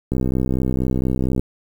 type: click train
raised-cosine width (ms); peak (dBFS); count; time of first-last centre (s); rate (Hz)
3; -8; 83; 0.12-1.395; 64.3
effects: 7-bit